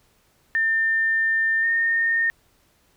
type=tone pair in turn; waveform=sine; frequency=1800 / 1830.4 Hz; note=A6 / A#6; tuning=+39 / -32 cents; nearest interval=unison; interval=29 cents; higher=second; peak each=-18 dBFS; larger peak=neither; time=0.55-1.63 / 1.63-2.3 s; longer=first; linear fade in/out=0 ms; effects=pink hiss -62 dBFS RMS until 2.96 s